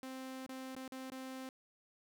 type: tone with dropouts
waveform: sawtooth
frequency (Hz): 261.6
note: C4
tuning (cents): 0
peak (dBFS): -40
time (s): 0.03-1.49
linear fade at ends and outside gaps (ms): 1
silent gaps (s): 0.464-0.491 / 0.751-0.764 / 0.879-0.921 / 1.102-1.119
effects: none